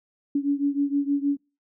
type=beating tone pair; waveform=sine; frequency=281.2 / 287.6 Hz; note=C#4 / D4; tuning=+25 / -36 cents; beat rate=6.4 Hz; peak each=-23 / -25 dBFS; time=0.35-1.37 s; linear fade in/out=5 ms; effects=noise-tail reverb RT60 0.3 s tail -23 dB re dry